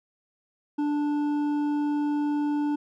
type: tone with hard clipping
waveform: sine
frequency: 293.7 Hz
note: D4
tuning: in tune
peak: -25 dBFS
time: 0.78-2.76 s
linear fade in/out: 10 ms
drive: 7 dB
effects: none